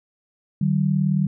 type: tone pair together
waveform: sine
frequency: 151.2 / 190.5 Hz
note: D#3 / G3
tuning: -49 / -49 cents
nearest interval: major third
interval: 400 cents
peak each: -20 dBFS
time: 0.61-1.27 s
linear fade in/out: 5 ms
effects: none